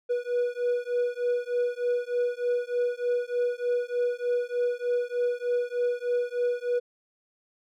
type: beating tone pair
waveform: triangle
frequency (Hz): 485.2 / 488.5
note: B4 / B4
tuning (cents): -31 / -19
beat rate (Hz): 3.3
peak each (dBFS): -26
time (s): 0.09-6.8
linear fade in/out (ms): 20
effects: none